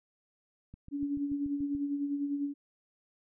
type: click train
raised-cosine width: 5 ms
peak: -35 dBFS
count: 8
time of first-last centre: 0.74-1.75 s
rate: 6.93 Hz
type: tone with tremolo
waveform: sine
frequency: 284.7 Hz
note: C#4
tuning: 46 cents sharp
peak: -28 dBFS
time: 0.91-2.54 s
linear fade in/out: 50 ms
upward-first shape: sine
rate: 10 Hz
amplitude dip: 50%
effects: none